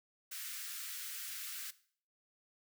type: high-pass noise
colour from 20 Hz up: white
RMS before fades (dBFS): -44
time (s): 0.31-1.71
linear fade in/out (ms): 10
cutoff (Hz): 1300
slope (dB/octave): 48
effects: noise-tail reverb RT60 0.5 s tail -17 dB re dry